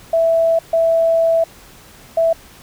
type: tone bursts at uneven times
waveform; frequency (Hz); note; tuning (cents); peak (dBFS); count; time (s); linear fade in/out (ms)
sine; 659.3; E5; 0; -11; 3; 0.13-0.59 / 0.73-1.44 / 2.17-2.33; 5
effects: pink hiss -43 dBFS RMS until 2.62 s